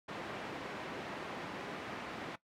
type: band-pass noise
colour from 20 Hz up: pink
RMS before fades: -43 dBFS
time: 0.08-2.36 s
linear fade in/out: 10 ms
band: 210 to 2400 Hz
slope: 12 dB/octave
effects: noise-tail reverb RT60 0.1 s tail -18 dB re dry + MP3 96 kbps